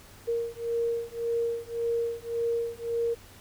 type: beating tone pair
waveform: sine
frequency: 465.3 / 467.1 Hz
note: A#4 / A#4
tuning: -3 / +3 cents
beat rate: 1.8 Hz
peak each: -30 dBFS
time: 0.27-3.15 s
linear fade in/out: 20 ms
effects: added 96 Hz sine -56 dBFS peak until 3.4 s + pink hiss -52 dBFS RMS until 3.4 s